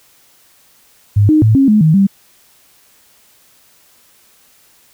sine tone with pitch steps, 102.5 / 308.5 / 109.5 / 271.9 / 212.5 / 157.3 / 196.3 Hz, G#2 / D#4 / A2 / C#4 / G#3 / D#3 / G3, -22 / -15 / -8 / -33 / +40 / +19 / +3 cents, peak -6 dBFS, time 1.16-2.07 s, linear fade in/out 10 ms, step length 130 ms, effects white hiss -50 dBFS RMS until 4.93 s

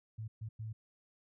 sine tone bursts at uneven times, 110 Hz, A2, in tune, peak -39 dBFS, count 3, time 0.18-0.28 / 0.41-0.49 / 0.59-0.73 s, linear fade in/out 10 ms, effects none

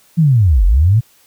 sine linear two-way sweep, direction down then up, 171.7 to 41.2 to 119.9 Hz, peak -7 dBFS, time 0.17-1.01 s, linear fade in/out 20 ms, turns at 0.65 s, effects white hiss -51 dBFS RMS until 1.26 s

